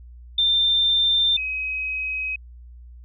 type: tone pair in turn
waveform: sine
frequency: 3586 / 2536 Hz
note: A7 / D#7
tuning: +32 / +32 cents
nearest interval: tritone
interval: 600 cents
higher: first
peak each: -16 / -24 dBFS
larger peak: first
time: 0.38-1.37 / 1.37-2.36 s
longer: neither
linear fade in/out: 5 ms
effects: added 60 Hz sine -40 dBFS peak until 3.04 s